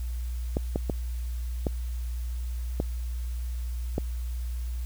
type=clicks; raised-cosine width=2 ms; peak=-13 dBFS; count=6; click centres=0.569 / 0.759 / 0.898 / 1.668 / 2.801 / 3.981 s; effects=added 60 Hz sine -29 dBFS peak until 4.85 s + white hiss -52 dBFS RMS until 4.85 s